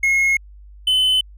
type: tone pair in turn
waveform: triangle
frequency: 2164 / 3033 Hz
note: C#7 / F#7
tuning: -42 / +42 cents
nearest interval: tritone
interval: 584 cents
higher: second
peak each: -12 dBFS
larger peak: neither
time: 0.03-0.37 / 0.87-1.21 s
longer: neither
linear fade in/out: 5 ms
effects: added 50 Hz sine -39 dBFS peak until 1.37 s